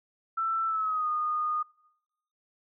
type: tone with pitch glide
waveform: sine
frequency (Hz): 1332 to 1228.5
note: E6 to D#6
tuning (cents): +18 to -22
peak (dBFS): -26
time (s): 0.37-1.63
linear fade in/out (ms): 10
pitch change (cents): -140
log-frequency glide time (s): 0.66-1.09
effects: noise-tail reverb RT60 0.9 s tail -25 dB re dry